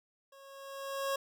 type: tone with level ramp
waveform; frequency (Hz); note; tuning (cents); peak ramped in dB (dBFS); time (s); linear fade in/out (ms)
25% pulse; 548; C#5; -20; -51 to -26; 0.32-1.16; 5
effects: none